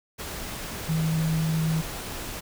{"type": "tone in noise", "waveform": "sine", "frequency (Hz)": 160, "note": "D#3", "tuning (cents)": 49, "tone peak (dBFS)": -22, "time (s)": [0.88, 1.82], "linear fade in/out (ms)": 20, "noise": "pink", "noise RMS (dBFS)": -35, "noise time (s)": [0.18, 2.41], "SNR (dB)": 10, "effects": []}